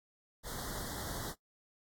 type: band-stop noise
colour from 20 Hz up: pink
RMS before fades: -41 dBFS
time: 0.43-1.35 s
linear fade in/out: 50 ms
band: 2000 to 3200 Hz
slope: 96 dB/octave
effects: noise-tail reverb RT60 0.1 s tail -18 dB re dry + AAC 64 kbps